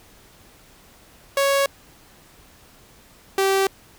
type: tone pair in turn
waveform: sawtooth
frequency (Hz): 554.4 / 388.1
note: C#5 / G4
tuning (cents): 0 / -17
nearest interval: tritone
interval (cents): 617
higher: first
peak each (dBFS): -13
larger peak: neither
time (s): 1.37-1.66 / 3.38-3.67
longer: neither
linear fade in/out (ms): 2
effects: pink hiss -51 dBFS RMS until 3.98 s